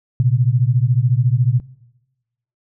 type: beating tone pair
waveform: sine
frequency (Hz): 118 / 132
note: A#2 / C3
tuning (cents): +22 / +16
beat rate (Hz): 14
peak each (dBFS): -15 / -15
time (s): 0.2-1.6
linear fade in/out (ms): 0
effects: noise-tail reverb RT60 1.0 s tail -21 dB re dry

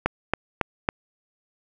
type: click train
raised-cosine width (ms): 0.5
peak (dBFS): -5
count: 4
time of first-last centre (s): 0.06-0.889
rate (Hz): 3.62
effects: none

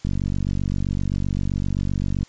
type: click train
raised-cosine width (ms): 5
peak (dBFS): -12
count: 105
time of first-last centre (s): 0.05-2.23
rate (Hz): 47.7
effects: white hiss -52 dBFS RMS until 2.28 s + resampled to 16000 Hz

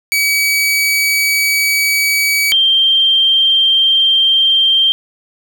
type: tone pair in turn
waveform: sawtooth / sine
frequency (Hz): 2276 / 3161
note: C#7 / G7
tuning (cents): +45 / +14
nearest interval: tritone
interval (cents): 569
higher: second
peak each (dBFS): -8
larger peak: neither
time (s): 0.12-2.52 / 2.52-4.92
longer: neither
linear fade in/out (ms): 0
effects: 7-bit

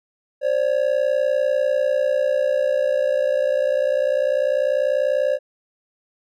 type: ring-modulated tone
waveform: triangle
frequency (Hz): 556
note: C#5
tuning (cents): +5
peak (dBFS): -12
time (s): 0.41-5.39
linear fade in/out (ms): 50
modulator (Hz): 30.1
effects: none

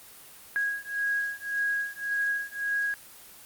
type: beating tone pair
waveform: sine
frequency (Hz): 1647 / 1648.8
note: G#6 / G#6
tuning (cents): -15 / -13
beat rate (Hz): 1.8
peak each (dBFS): -29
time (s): 0.56-2.94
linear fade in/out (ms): 0
effects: white hiss -49 dBFS RMS until 3.45 s + Opus 24 kbps

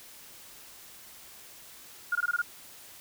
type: tone bursts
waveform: sine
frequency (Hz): 1424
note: F6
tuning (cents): +33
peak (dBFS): -24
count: 6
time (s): 2.12-2.418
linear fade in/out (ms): 5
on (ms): 33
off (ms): 20
effects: white hiss -50 dBFS RMS until 3 s

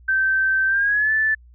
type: tone with pitch glide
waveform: sine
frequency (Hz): 1552 to 1752.2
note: G6 to A6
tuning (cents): -18 to -8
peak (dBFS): -16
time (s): 0.08-1.35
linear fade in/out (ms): 10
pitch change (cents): +210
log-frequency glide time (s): 0.67-1.12
effects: added 60 Hz sine -45 dBFS peak until 1.54 s

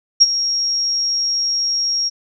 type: tone with ADSR envelope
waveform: sine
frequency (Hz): 5588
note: F8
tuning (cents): 0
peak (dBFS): -3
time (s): 0.2-2.1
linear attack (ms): 20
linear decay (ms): 32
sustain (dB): -13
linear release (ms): 26
effects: none

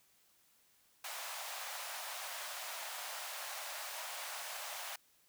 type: high-pass noise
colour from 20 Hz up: pink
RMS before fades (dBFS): -44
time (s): 1.04-4.96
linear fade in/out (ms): 5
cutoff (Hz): 600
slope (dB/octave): 48
effects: white hiss -70 dBFS RMS until 5.28 s

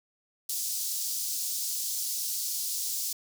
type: high-pass noise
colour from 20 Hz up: pink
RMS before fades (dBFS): -32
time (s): 0.49-3.13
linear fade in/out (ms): 5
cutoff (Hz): 4900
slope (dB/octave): 24
effects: none

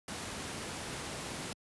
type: noise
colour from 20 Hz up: pink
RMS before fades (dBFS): -40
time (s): 0.08-1.53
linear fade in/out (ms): 2
effects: high-pass 80 Hz 12 dB/octave + resampled to 24000 Hz

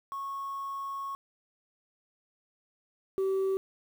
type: tone pair in turn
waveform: sine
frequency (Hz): 1100 / 384.7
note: C#6 / G4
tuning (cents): -14 / -33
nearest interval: octave + tritone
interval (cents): 1819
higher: first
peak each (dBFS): -33 / -23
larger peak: second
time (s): 0.12-1.15 / 3.18-3.57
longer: first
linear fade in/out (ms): 0
effects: tanh soft clip ceiling -25 dBFS + 9-bit

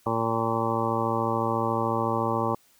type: harmonic tone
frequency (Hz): 113.9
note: A#2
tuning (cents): -40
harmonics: 1 / 2 / 3 / 4 / 5 / 7 / 8 / 9 / 10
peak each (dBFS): -32 / -32 / -32 / -32 / -32 / -32 / -32 / -32 / -32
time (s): 0.06-2.55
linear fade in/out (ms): 5
effects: white hiss -61 dBFS RMS until 2.79 s

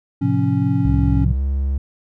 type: chord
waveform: sine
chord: F major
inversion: first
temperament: just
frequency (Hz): 109.13 / 130.96 / 174.61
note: A2 / C3 / F3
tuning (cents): -14 / +2 / 0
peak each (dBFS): -20 / -20 / -22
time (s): 0.21-1.33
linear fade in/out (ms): 20
type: tone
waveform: triangle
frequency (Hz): 277.2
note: C#4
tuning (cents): 0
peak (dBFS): -18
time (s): 0.21-1.25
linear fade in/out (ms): 10
type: tone with pitch glide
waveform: triangle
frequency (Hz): 65.41 to 68.31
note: C2 to C#2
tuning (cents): 0 to -25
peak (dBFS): -15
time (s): 0.85-1.78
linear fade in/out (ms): 5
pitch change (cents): +75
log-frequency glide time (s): 1.35-1.41
effects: none

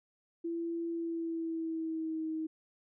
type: tone with pitch glide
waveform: sine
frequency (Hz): 335.8 to 317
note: E4 to D#4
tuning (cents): +32 to +32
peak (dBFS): -33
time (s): 0.44-2.47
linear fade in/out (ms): 10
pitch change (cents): -100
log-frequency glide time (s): 0.89-2.28
effects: none

